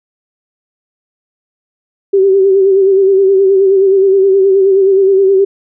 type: tone with vibrato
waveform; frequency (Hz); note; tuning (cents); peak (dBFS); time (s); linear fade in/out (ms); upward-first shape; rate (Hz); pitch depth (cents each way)
sine; 387.6; G4; -20; -5; 2.13-5.45; 10; sine; 9.5; 47
effects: none